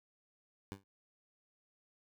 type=tone with exponential decay; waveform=15% pulse; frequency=98 Hz; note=G2; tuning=in tune; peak=-33 dBFS; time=0.72-0.84 s; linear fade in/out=0 ms; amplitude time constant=25 ms; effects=none